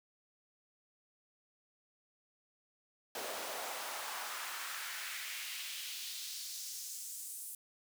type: noise with high-pass filter sweep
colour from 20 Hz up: pink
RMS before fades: -43 dBFS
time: 3.15-7.55 s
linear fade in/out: 2 ms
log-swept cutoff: 470 to 9800 Hz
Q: 1.6
effects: none